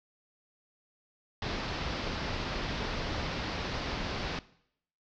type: low-pass noise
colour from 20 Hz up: pink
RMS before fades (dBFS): -35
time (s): 1.42-4.39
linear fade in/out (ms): 2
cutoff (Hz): 5300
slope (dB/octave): 48
effects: noise-tail reverb RT60 0.7 s tail -19 dB re dry